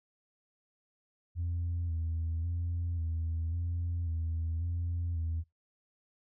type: tone with vibrato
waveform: sine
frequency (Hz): 83.8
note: E2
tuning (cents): +29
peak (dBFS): -29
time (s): 1.35-5.44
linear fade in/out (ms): 50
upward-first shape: square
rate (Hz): 0.92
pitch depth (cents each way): 41
effects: noise-tail reverb RT60 0.2 s tail -24 dB re dry + tanh soft clip ceiling -28 dBFS